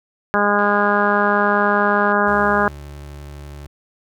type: harmonic tone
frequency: 204.9 Hz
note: G#3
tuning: 23 cents flat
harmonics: 1 / 2 / 3 / 4 / 5 / 6 / 7 / 8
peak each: -22 / -22 / -22 / -22 / -22 / -22 / -22 / -22 dBFS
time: 0.34-2.68 s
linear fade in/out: 0 ms
type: click train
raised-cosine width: 0.3 ms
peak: -25 dBFS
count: 139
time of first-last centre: 0.59-2.12 s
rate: 90.2 Hz
type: tone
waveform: 30% pulse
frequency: 72.1 Hz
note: D2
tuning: 31 cents flat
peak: -30 dBFS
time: 2.27-3.67 s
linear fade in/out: 5 ms
effects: none